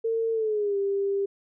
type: tone with pitch glide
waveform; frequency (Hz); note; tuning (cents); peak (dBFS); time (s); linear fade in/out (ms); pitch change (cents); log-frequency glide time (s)
sine; 453.2 to 396.8; A#4 to G4; -49 to +21; -23; 0.04-1.26; 10; -230; 0.32-0.77
effects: none